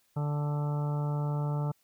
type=harmonic tone with a mistuned harmonic; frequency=146.8 Hz; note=D3; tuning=in tune; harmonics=1 / 2 / 3 / 4 / 5 / 6 / 7 / 8 / 9; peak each=-28 / -44 / -43 / -43 / -48 / -42 / -55 / -50 / -48 dBFS; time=0.16-1.72 s; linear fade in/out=10 ms; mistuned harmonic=7; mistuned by=+33 cents; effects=white hiss -70 dBFS RMS until 1.83 s